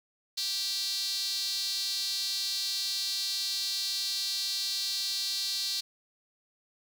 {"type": "tone with high-pass filter", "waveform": "sawtooth", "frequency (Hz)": 390.9, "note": "G4", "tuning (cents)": -5, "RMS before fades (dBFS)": -32, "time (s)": [0.37, 5.81], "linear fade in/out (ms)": 10, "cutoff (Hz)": 4300, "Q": 5.7, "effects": []}